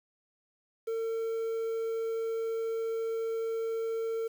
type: tone with quantisation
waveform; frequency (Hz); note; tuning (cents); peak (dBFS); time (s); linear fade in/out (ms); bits
triangle; 452.4; A4; +48; -28; 0.87-4.28; 10; 9
effects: none